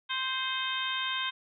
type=harmonic tone with a mistuned harmonic; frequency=523.3 Hz; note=C5; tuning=in tune; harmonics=2 / 3 / 4 / 5 / 6 / 7; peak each=-36 / -36 / -40 / -39 / -35 / -36 dBFS; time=0.09-1.31 s; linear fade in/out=20 ms; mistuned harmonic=5; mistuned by=-39 cents; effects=none